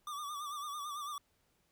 square tone with vibrato, 1174.7 Hz, D6, in tune, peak -40 dBFS, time 0.07-1.18 s, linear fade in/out 2 ms, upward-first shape sine, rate 9 Hz, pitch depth 71 cents each way, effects pink hiss -75 dBFS RMS until 1.71 s

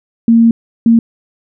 sine tone bursts at uneven times, 230 Hz, A#3, 23 cents flat, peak -4 dBFS, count 2, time 0.28-0.51 / 0.86-0.99 s, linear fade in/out 2 ms, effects none

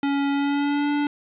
square tone with pitch glide, 280.5 to 290.9 Hz, C#4 to D4, +21 to -16 cents, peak -21 dBFS, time 0.03-1.07 s, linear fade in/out 2 ms, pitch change +63 cents, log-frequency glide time 0.31-0.91 s, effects resampled to 8000 Hz + 9-bit

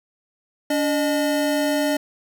square tone pair together, 287.4 / 609 Hz, D4 / D#5, -37 / -37 cents, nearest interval octave + minor second, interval 1300 cents, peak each -22 / -23 dBFS, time 0.7-1.97 s, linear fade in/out 5 ms, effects none

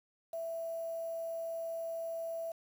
sine tone with quantisation, 661 Hz, E5, 5 cents sharp, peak -36 dBFS, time 0.33-2.52 s, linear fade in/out 5 ms, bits 9, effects none

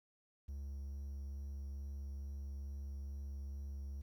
triangle tone with vibrato, 69.3 Hz, C#2, in tune, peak -40 dBFS, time 0.48-4.02 s, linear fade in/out 10 ms, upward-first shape triangle, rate 2.3 Hz, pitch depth 12 cents each way, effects 12-bit

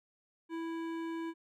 triangle tone with hard clipping, 329.6 Hz, E4, in tune, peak -38 dBFS, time 0.49-1.34 s, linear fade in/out 50 ms, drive 18 dB, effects none

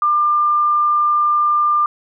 sine tone, 1196 Hz, D6, 31 cents sharp, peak -12 dBFS, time 0.02-1.86 s, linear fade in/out 2 ms, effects none

